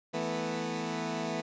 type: chord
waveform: 15% pulse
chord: E suspended fourth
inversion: none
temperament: equal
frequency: 164.81 / 220 / 246.9 Hz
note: E3 / A3 / B3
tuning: 0 / 0 / 0 cents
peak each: -30 dBFS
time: 0.13-1.42 s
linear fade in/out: 20 ms
effects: resampled to 16000 Hz